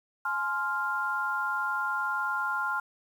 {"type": "chord", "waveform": "sine", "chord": "F minor", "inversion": "first", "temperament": "equal with one note detuned", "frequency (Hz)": [845.1, 1046.5, 1396.9], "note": ["Ab5", "C6", "F6"], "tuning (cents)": [30, 0, 0], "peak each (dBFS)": [-35, -33, -29], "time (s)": [0.25, 2.8], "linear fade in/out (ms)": 5, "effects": ["9-bit"]}